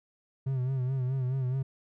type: tone with vibrato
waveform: triangle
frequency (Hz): 130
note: C3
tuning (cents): -11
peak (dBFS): -25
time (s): 0.46-1.63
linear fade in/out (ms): 10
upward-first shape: sine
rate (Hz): 4.7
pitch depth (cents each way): 69
effects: none